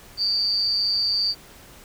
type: tone with amplitude modulation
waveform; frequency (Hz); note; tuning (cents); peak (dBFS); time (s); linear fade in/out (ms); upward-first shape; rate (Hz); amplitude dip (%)
sine; 4629; D8; -26; -16; 0.17-1.35; 50; sine; 203; 80
effects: pink hiss -47 dBFS RMS until 1.84 s